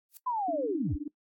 violet noise with exponential growth, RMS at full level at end -41 dBFS, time 0.09-0.17 s, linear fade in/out 0 ms, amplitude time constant 17 ms
sine linear sweep, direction down, 1031 to 46.25 Hz, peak -28 dBFS, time 0.26-0.96 s, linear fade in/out 10 ms
sine tone with tremolo, 294.5 Hz, D4, 5 cents sharp, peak -30 dBFS, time 0.48-1.08 s, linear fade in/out 5 ms, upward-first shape sine, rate 19 Hz, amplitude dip 95%
effects noise-tail reverb RT60 0.1 s tail -20 dB re dry + AAC 64 kbps

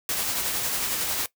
white noise with tremolo, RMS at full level -26 dBFS, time 0.09-1.26 s, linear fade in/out 2 ms, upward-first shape sine, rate 11 Hz, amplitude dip 30%, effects noise-tail reverb RT60 0.1 s tail -18 dB re dry

